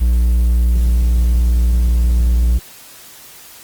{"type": "tone", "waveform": "triangle", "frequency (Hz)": 59.3, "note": "A#1", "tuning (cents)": 30, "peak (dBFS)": -8, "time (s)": [0, 2.59], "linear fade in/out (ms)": 20, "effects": ["white hiss -39 dBFS RMS until 3.63 s", "Opus 24 kbps"]}